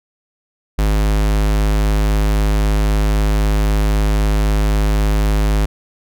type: tone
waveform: square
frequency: 51.91 Hz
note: G#1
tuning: in tune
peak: -13 dBFS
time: 0.78-5.66 s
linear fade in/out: 10 ms
effects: none